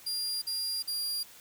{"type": "tone bursts", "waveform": "sawtooth", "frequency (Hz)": 4800, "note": "D8", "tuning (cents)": 37, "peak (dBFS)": -28, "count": 3, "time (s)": [0.06, 1.234], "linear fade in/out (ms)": 10, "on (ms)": 360, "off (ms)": 47, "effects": ["white hiss -53 dBFS RMS until 1.4 s"]}